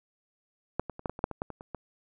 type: clicks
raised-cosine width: 1 ms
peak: -13 / -22 / -28 / -16 / -21 / -26 / -10 / -22 / -17 / -25 / -29 / -22 dBFS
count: 12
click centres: 0.796 / 0.897 / 0.994 / 1.058 / 1.096 / 1.191 / 1.241 / 1.313 / 1.419 / 1.503 / 1.609 / 1.747 s
effects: none